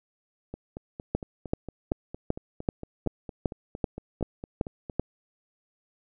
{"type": "two click trains", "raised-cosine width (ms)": 2, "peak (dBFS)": [-11, -23], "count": [11, 20], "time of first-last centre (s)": [[1.15, 4.996], [0.54, 4.898]], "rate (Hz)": [2.6, 4.36], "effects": []}